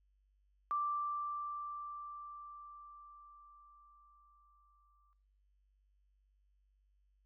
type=tone with exponential decay; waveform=sine; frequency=1174.7 Hz; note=D6; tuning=in tune; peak=-32 dBFS; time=0.71-5.13 s; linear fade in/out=0 ms; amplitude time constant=960 ms; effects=noise-tail reverb RT60 0.6 s tail -18 dB re dry + added 49 Hz sine -70 dBFS peak until 7.25 s